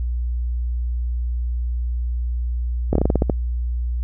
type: slowing click train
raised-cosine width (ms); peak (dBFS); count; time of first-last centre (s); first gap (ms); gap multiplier
2; -4; 9; 2.93-3.298; 24; 1.18
effects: added 60 Hz sine -20 dBFS peak until 4.03 s